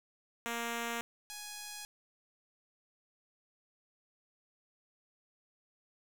5% pulse tone pair in turn, 233.8 / 833.2 Hz, A#3 / G#5, +5 / +5 cents, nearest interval octave + minor seventh, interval 2200 cents, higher second, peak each -24 / -31 dBFS, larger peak first, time 0.46-1.01 / 1.3-1.85 s, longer neither, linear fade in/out 0 ms, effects 9-bit

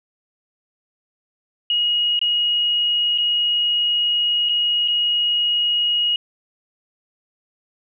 sine tone with dropouts, 2888 Hz, F#7, 43 cents flat, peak -16 dBFS, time 1.7-6.16 s, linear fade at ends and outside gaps 2 ms, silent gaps 2.192-2.214 / 3.178-3.183 / 4.489-4.493 / 4.878-4.882 s, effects none

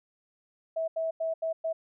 sine tone bursts at uneven times, 650 Hz, E5, 24 cents flat, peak -27 dBFS, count 5, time 0.76-0.88 / 0.96-1.11 / 1.2-1.34 / 1.42-1.53 / 1.64-1.73 s, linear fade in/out 10 ms, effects none

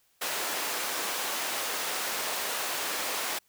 pink high-pass noise, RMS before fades -32 dBFS, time 0.21-3.39 s, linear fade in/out 10 ms, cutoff 570 Hz, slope 12 dB/octave, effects white hiss -68 dBFS RMS until 3.48 s

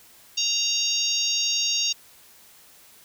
harmonic tone, 931 Hz, A#5, 2 cents flat, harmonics 3 / 4 / 5 / 6 / 7, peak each -28 / -28 / -28 / -28 / -28 dBFS, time 0.37-1.93 s, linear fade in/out 10 ms, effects white hiss -52 dBFS RMS until 3.04 s

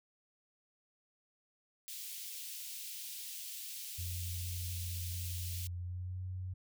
white high-pass noise, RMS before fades -45 dBFS, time 1.88-5.67 s, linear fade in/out 0 ms, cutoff 2600 Hz, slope 24 dB/octave
sine tone with pitch glide, 88 to 92.22 Hz, F2 to F#2, +14 to -5 cents, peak -38 dBFS, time 3.98-6.54 s, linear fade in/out 10 ms, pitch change +81 cents, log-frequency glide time 5.73-6.2 s
effects none

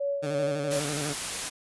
sine tone with tremolo, 563 Hz, C#5, 27 cents sharp, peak -25 dBFS, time 0-0.8 s, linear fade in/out 10 ms, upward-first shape sine, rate 2.9 Hz, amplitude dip 60%
15% pulse tone with vibrato, 146.83 Hz, D3, in tune, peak -24 dBFS, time 0.22-1.14 s, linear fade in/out 20 ms, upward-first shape square, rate 12 Hz, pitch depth 53 cents each way
white noise, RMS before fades -32 dBFS, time 0.7-1.5 s, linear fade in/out 20 ms
effects resampled to 24000 Hz

